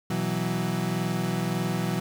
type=chord; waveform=35% pulse; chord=B suspended fourth; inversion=none; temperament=equal with one note detuned; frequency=123.47 / 164.81 / 186.61 Hz; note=B2 / E3 / F#3; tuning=0 / 0 / +15 cents; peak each=-30 / -28 / -27 dBFS; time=0.1-2 s; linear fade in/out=5 ms; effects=9-bit